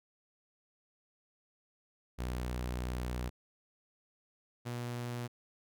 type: tone pair in turn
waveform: sawtooth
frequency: 61.6 / 120.73 Hz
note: B1 / B2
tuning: -4 / -39 cents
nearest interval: octave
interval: 1165 cents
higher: second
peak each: -31 / -33 dBFS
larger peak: first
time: 2.18-3.3 / 4.65-5.28 s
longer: first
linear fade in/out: 20 ms
effects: none